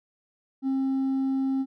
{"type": "tone with hard clipping", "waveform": "triangle", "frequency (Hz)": 267.3, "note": "C4", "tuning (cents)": 37, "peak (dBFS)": -22, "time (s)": [0.62, 1.66], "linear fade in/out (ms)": 50, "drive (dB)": 1, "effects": []}